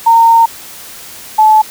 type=tone pair in turn; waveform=sine; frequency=917 / 865.5 Hz; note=A#5 / A5; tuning=-29 / -29 cents; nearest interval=minor second; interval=100 cents; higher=first; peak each=-3 dBFS; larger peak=neither; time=0.06-0.46 / 1.38-1.62 s; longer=first; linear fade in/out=10 ms; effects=white hiss -31 dBFS RMS until 1.7 s